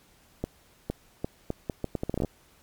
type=accelerating click train; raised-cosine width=2 ms; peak=-15 dBFS; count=15; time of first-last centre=0.44-2.247 s; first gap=460 ms; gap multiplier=0.75; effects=pink hiss -60 dBFS RMS until 2.62 s + MP3 96 kbps